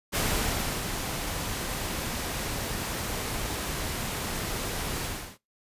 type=noise with ADSR envelope; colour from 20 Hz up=pink; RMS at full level=-26 dBFS; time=0.12-5.38 s; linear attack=34 ms; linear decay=650 ms; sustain=-6 dB; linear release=330 ms; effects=noise-tail reverb RT60 0.2 s tail -21 dB re dry + resampled to 32000 Hz

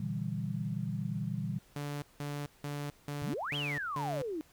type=chord; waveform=sine; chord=E half-diminished seventh; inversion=second; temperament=equal with one note detuned; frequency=119.4 / 146.83 / 164.81 / 196 Hz; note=Bb2 / D3 / E3 / G3; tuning=+42 / 0 / 0 / 0 cents; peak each=-38 / -39 / -38 / -38 dBFS; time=0-1.59 s; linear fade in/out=5 ms
type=tone bursts; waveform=sawtooth; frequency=144.9 Hz; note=D3; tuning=23 cents flat; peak=-32 dBFS; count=6; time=1.76-4.22 s; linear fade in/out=2 ms; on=260 ms; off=180 ms
type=exponential two-way sweep; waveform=sine; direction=up then down; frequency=110 to 3322 to 296.9 Hz; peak=-34 dBFS; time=3.22-4.41 s; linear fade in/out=0 ms; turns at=3.56 s
effects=pink hiss -63 dBFS RMS until 4.52 s

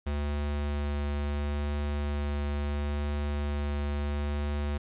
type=tone with vibrato; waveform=square; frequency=72.7 Hz; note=D2; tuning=17 cents flat; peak=-29 dBFS; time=0.06-4.78 s; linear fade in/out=10 ms; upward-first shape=triangle; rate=0.73 Hz; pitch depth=8 cents each way; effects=resampled to 8000 Hz + 10-bit

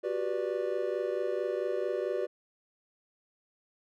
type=chord; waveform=triangle; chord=G major seventh; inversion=third; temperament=just; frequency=367.5 / 392 / 490 / 588 Hz; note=F#4 / G4 / B4 / D5; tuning=-12 / 0 / -14 / +2 cents; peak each=-33 dBFS; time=0.03-2.27 s; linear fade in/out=20 ms; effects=none

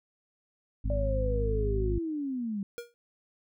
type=harmonic tone; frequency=51.9 Hz; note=G#1; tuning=in tune; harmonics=1 / 2 / 3 / 4 / 5; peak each=-28 / -33 / -44 / -42 / -41 dBFS; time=0.84-1.99 s; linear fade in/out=10 ms
type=linear sweep; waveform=sine; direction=down; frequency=587.3 to 191.9 Hz; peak=-30 dBFS; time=0.9-2.63 s; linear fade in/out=2 ms
type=tone with exponential decay; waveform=square; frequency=474.8 Hz; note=A#4; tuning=32 cents sharp; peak=-33 dBFS; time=2.78-2.94 s; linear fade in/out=0 ms; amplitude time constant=34 ms
effects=none

